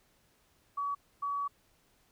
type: tone bursts at uneven times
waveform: sine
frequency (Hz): 1135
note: C#6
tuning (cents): +41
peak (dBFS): -31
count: 2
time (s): 0.77-0.95 / 1.22-1.48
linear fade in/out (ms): 10
effects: pink hiss -69 dBFS RMS until 2.11 s